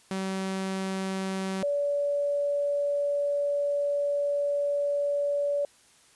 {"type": "tone pair in turn", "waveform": ["sawtooth", "sine"], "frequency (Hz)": [191, 573.6], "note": ["G3", "D5"], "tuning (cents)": [-45, -41], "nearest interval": "octave + perfect fifth", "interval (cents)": 1904, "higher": "second", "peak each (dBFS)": [-25, -24], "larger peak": "second", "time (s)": [[0.11, 1.63], [1.63, 5.65]], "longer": "second", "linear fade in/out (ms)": 2, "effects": ["white hiss -59 dBFS RMS until 6.15 s", "resampled to 24000 Hz"]}